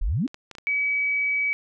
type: exponential sweep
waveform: sine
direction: up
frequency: 30.95 to 305 Hz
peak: -21 dBFS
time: 0.01-0.27 s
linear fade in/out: 10 ms
type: clicks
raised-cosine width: 0.2 ms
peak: -22 dBFS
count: 5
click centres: 0.278 / 0.344 / 0.513 / 0.552 / 0.584 s
type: tone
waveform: sine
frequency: 2279 Hz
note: C#7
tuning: 47 cents sharp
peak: -21 dBFS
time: 0.67-1.53 s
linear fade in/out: 0 ms
effects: none